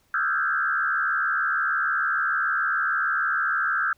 sine tone with frequency modulation, 1463 Hz, F#6, 20 cents flat, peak -21 dBFS, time 0.14-3.93 s, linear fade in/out 2 ms, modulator 73.3 Hz, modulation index 2.5, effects pink hiss -65 dBFS RMS until 3.97 s

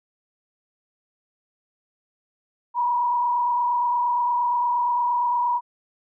sine tone with frequency modulation, 968 Hz, B5, 35 cents flat, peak -19 dBFS, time 2.74-5.61 s, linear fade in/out 50 ms, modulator 28.6 Hz, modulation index 1, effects none

